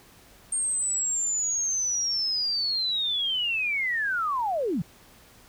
sine linear sweep, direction down, 8660 to 138.59 Hz, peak -24 dBFS, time 0.52-4.82 s, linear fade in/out 5 ms, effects pink hiss -54 dBFS RMS until 5.48 s

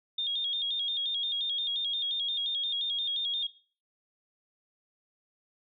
sine tone with vibrato, 3459 Hz, A7, 30 cents flat, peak -28 dBFS, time 0.18-3.47 s, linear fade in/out 5 ms, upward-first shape square, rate 5.7 Hz, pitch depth 81 cents each way, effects noise-tail reverb RT60 0.4 s tail -17 dB re dry

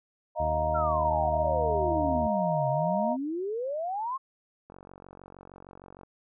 sine chord, Eb suspended second, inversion none, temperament just, 622.3 / 700 / 933.4 Hz, Eb5 / F5 / Bb5, 0 / +4 / +2 cents, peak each -28 / -31 / -31 dBFS, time 0.35-3.17 s, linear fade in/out 50 ms
harmonic tone, 77.78 Hz, D#2, in tune, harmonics 1 / 2 / 3 / 4 / 5 / 6, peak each -32 / -38 / -46 / -44 / -49 / -59 dBFS, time 0.39-2.28 s, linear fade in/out 20 ms
sine exponential two-way sweep, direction down then up, 1396.9 to 132.3 to 1100 Hz, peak -29 dBFS, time 0.74-4.18 s, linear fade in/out 20 ms, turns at 2.69 s
click train, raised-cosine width 1 ms, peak -33 dBFS, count 63, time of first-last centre 4.7-6.033 s, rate 46.5 Hz
effects none

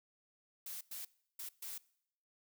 blue noise bursts at uneven times, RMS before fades -45 dBFS, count 4, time 0.66-0.81 / 0.91-1.05 / 1.39-1.49 / 1.62-1.78 s, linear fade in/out 5 ms, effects noise-tail reverb RT60 0.7 s tail -22 dB re dry

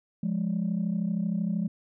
sine tone pair together, 175.67 / 208.6 Hz, F3 / G#3, +10 / +8 cents, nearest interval minor third, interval 298 cents, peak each -27 dBFS, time 0.23-1.68 s, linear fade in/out 5 ms, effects tanh soft clip ceiling -21 dBFS

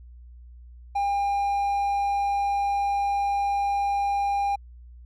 triangle tone, 803 Hz, G5, 41 cents sharp, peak -20 dBFS, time 0.95-4.56 s, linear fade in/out 10 ms, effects added 60 Hz sine -43 dBFS peak until 5.05 s

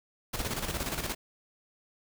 pink noise with tremolo, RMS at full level -32 dBFS, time 0.33-1.15 s, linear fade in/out 10 ms, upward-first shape square, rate 17 Hz, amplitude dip 55%, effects none

